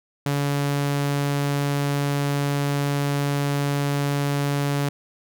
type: tone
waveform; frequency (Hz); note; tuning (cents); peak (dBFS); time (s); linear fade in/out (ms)
sawtooth; 142.4; C#3; +47; -17; 0.26-4.89; 2
effects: none